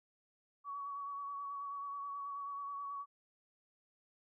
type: tone with vibrato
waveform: sine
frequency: 1128 Hz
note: C#6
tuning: 30 cents sharp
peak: -40 dBFS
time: 0.64-3.06 s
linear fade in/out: 50 ms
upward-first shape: triangle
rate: 9.3 Hz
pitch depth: 29 cents each way
effects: none